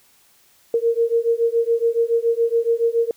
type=beating tone pair; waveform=sine; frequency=460.1 / 467.2 Hz; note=A#4 / A#4; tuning=-23 / +4 cents; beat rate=7.1 Hz; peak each=-19 dBFS; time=0.74-3.11 s; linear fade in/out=2 ms; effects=white hiss -56 dBFS RMS until 3.16 s